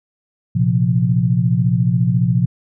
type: chord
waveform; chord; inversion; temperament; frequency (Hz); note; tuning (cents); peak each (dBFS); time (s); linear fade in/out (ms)
sine; Bb suspended second; none; equal; 116.54 / 130.81 / 174.61; Bb2 / C3 / F3; 0 / 0 / 0; -17; 0.55-2.46; 10
effects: none